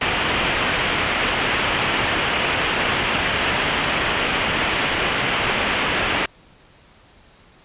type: low-pass noise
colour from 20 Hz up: white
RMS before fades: -21 dBFS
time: 0.01-6.26 s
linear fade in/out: 5 ms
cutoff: 3200 Hz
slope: 48 dB/octave
effects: pink hiss -51 dBFS RMS until 7.64 s + resampled to 8000 Hz